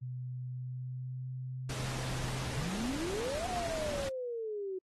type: tone with pitch glide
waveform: sine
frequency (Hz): 125.9 to 128.4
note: B2 to C3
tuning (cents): +34 to -32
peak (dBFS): -37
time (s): 0.01-2.63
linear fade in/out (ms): 20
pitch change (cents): +34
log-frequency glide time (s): 0.48-1.35
type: noise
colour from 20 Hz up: pink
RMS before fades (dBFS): -40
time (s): 1.69-4.09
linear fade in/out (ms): 5
type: exponential two-way sweep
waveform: sine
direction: up then down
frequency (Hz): 144.9 to 740 to 368.1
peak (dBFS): -35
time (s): 2.57-4.79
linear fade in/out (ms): 10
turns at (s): 3.48
effects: low-pass 9000 Hz 12 dB/octave + AAC 32 kbps